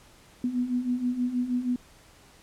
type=beating tone pair; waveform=sine; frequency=243 / 249.3 Hz; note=B3 / B3; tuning=-28 / +16 cents; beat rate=6.3 Hz; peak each=-31 / -26 dBFS; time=0.44-1.76 s; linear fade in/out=2 ms; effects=pink hiss -55 dBFS RMS until 2.42 s + low-pass 11000 Hz 12 dB/octave